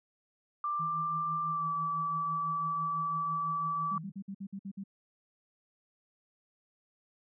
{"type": "tone with pitch glide", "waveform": "sine", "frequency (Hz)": [1182, 1154.3], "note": ["D6", "D6"], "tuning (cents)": [11, -30], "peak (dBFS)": -30, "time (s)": [0.64, 3.98], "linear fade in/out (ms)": 2, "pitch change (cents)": -41, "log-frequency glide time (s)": [1.47, 1.67]}
{"type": "tone with tremolo", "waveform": "sine", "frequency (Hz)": 160, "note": "D#3", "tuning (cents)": 49, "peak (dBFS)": -38, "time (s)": [0.79, 4.12], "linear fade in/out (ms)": 10, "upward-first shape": "triangle", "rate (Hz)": 6, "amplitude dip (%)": 80}
{"type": "tone bursts", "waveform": "sine", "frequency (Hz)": 196, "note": "G3", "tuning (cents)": 0, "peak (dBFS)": -37, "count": 8, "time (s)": [3.91, 4.839], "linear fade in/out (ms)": 10, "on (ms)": 68, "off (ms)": 55}
{"effects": []}